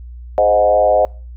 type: tone with frequency modulation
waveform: sine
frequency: 622.3 Hz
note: D#5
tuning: in tune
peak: -9 dBFS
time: 0.38-1.05 s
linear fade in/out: 0 ms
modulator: 103 Hz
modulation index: 1.2
effects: noise-tail reverb RT60 0.4 s tail -26 dB re dry + added 60 Hz sine -30 dBFS peak until 1.36 s